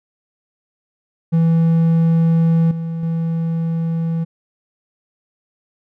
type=tone with level steps; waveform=triangle; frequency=164.81 Hz; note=E3; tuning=in tune; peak=-9 / -19 / -15 dBFS; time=1.32-4.25 s; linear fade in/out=20 ms; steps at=2.71 / 3.03 s; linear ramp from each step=2 ms; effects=none

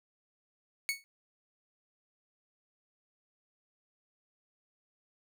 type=tone with exponential decay; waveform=sawtooth; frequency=2217 Hz; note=C#7; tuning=in tune; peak=-23 dBFS; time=0.89-1.04 s; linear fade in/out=0 ms; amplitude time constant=32 ms; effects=none

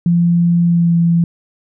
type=tone with pitch glide; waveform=sine; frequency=171.8 to 169.14 Hz; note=F3 to E3; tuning=-28 to +45 cents; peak=-9 dBFS; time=0.06-1.24 s; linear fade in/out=2 ms; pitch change=-27 cents; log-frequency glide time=0.65-0.95 s; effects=none

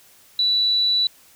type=tone; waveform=sine; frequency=3951 Hz; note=B7; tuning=in tune; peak=-16 dBFS; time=0.39-1.07 s; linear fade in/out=2 ms; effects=white hiss -52 dBFS RMS until 1.35 s

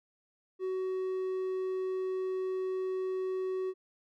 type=tone; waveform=triangle; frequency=374.7 Hz; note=F#4; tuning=22 cents sharp; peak=-29 dBFS; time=0.59-3.74 s; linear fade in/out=50 ms; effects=none

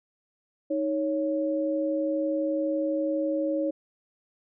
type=tone pair together; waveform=sine; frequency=312.9 / 555.1 Hz; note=D#4 / C#5; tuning=+10 / +2 cents; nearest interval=minor seventh; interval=992 cents; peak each=-27 dBFS; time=0.7-3.71 s; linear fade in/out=10 ms; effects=none

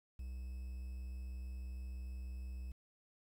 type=tone with quantisation; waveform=triangle; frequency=63.1 Hz; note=B1; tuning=38 cents sharp; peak=-40 dBFS; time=0.19-2.72 s; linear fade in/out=5 ms; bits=11; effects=none

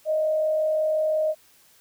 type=tone with frequency modulation; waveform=sine; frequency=622.3 Hz; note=D#5; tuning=in tune; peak=-20 dBFS; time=0.05-1.35 s; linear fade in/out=50 ms; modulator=45.7 Hz; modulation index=0.28; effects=white hiss -57 dBFS RMS until 1.8 s

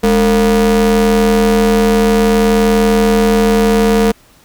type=ring-modulated tone; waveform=square; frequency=124.1 Hz; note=B2; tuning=9 cents sharp; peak=-6 dBFS; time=0.03-4.12 s; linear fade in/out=10 ms; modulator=332 Hz; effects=pink hiss -47 dBFS RMS until 4.44 s

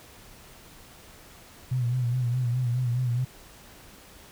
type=tone with vibrato; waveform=sine; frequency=123.47 Hz; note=B2; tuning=in tune; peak=-23 dBFS; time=1.71-3.25 s; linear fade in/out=10 ms; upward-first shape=sine; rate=4.8 Hz; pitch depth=68 cents each way; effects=pink hiss -50 dBFS RMS until 4.31 s

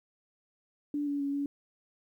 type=tone with pitch steps; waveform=sine; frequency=291.3 / 285.4 / 280.6 / 283.5 Hz; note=D4 / D4 / C#4 / C#4; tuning=-14 / -49 / +21 / +39 cents; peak=-29 dBFS; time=0.94-1.46 s; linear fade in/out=2 ms; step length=130 ms; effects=11-bit

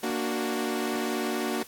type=chord; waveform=sawtooth; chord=Bb augmented; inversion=none; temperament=equal; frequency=233.1 / 293.7 / 370 Hz; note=Bb3 / D4 / F#4; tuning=0 / 0 / 0 cents; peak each=-27 / -29 / -27 dBFS; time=0.03-1.63 s; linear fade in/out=5 ms; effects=white hiss -49 dBFS RMS until 1.67 s + AAC 64 kbps

